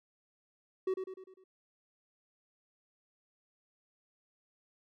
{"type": "tone with echo", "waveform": "triangle", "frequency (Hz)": 376.7, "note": "F#4", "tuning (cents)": 31, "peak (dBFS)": -27, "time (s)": [0.87, 0.94], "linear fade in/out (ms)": 5, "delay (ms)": 100, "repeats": 5, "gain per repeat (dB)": -6, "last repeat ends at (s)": 1.44, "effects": []}